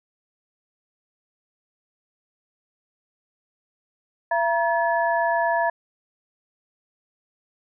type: tone cluster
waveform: sine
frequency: 676 / 948 / 1717 Hz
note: E5 / A#5 / A6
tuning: +43 / +29 / -43 cents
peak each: -22 / -23 / -26 dBFS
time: 4.31-5.7 s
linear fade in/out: 5 ms
effects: none